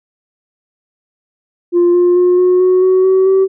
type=tone with pitch steps; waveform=sine; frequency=349.2 / 353.9 / 358.6 / 363.4 / 368.3 / 373.2 / 378.2 / 383.2 Hz; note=F4 / F4 / F4 / F#4 / F#4 / F#4 / F#4 / G4; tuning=0 / +23 / +46 / -31 / -8 / +15 / +38 / -39 cents; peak=-5 dBFS; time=1.72-3.48 s; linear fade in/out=50 ms; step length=220 ms; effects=tanh soft clip ceiling -5 dBFS